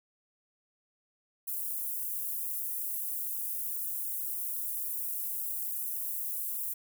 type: high-pass noise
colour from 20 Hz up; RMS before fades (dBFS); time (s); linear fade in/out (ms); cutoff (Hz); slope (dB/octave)
pink; -35; 1.47-6.74; 10; 12000; 24
effects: none